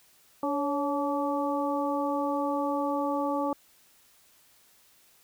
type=harmonic tone with a mistuned harmonic; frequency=287.5 Hz; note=D4; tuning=37 cents flat; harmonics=1 / 2 / 3 / 4; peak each=-30 / -31 / -32 / -34 dBFS; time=0.43-3.53 s; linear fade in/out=2 ms; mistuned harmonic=2; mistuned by=-51 cents; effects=white hiss -61 dBFS RMS until 5.23 s